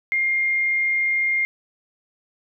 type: tone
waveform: sine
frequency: 2119 Hz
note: C7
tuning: 21 cents sharp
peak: -18 dBFS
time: 0.12-1.45 s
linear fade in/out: 0 ms
effects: none